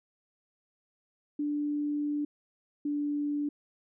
sine tone pair in turn, 293.7 / 291.8 Hz, D4 / D4, 0 / -11 cents, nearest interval unison, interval 11 cents, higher first, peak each -28 dBFS, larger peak neither, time 1.39-2.25 / 2.85-3.49 s, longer first, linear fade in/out 5 ms, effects none

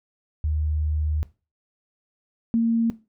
sine tone pair in turn, 76.4 / 229.4 Hz, D#2 / A#3, -31 / -28 cents, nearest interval octave + perfect fifth, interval 1903 cents, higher second, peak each -21 / -17 dBFS, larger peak second, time 0.44-1.23 / 2.54-2.9 s, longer first, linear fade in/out 0 ms, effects noise-tail reverb RT60 0.3 s tail -18 dB re dry

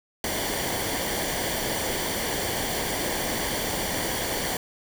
pink noise with comb filter, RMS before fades -28 dBFS, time 0.24-4.57 s, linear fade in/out 2 ms, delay 0.77 ms, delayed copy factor -0.6, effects none

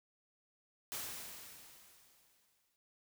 white noise with exponential decay, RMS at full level -41 dBFS, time 0.92-2.76 s, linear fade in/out 0 ms, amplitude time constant 400 ms, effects noise-tail reverb RT60 0.1 s tail -22 dB re dry

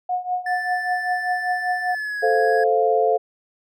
sine tone with tremolo, 726 Hz, F#5, 33 cents flat, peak -18 dBFS, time 0.09-1.95 s, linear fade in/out 5 ms, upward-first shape triangle, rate 5.1 Hz, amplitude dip 90%
triangle tone with pitch glide, 1760 to 1662.2 Hz, A6 to G#6, 0 to +1 cents, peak -23 dBFS, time 0.46-2.64 s, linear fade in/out 5 ms, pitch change -99 cents, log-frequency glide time 1.87-2.21 s
sine chord, F major, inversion first, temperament equal, 440 / 523.3 / 698.5 Hz, A4 / C5 / F5, 0 / 0 / 0 cents, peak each -19 / -22 / -19 dBFS, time 2.22-3.18 s, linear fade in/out 20 ms
effects none

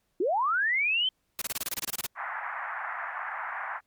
sine linear sweep, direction up, 316.9 to 3136 Hz, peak -23 dBFS, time 0.2-1.09 s, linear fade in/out 5 ms
white noise bursts, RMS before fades -31 dBFS, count 13, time 1.39-2.063 s, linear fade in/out 0 ms, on 25 ms, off 29 ms
white band-pass noise, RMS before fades -35 dBFS, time 2.15-3.81 s, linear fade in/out 50 ms, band 720 to 1900 Hz, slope 48 dB/octave
effects pink hiss -75 dBFS RMS until 3.86 s + MP3 96 kbps

